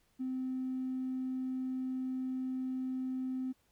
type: tone with tanh clipping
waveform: triangle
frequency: 258.6 Hz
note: C4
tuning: 20 cents flat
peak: -33 dBFS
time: 0.19-3.53 s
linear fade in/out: 20 ms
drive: 1 dB
effects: pink hiss -73 dBFS RMS until 3.71 s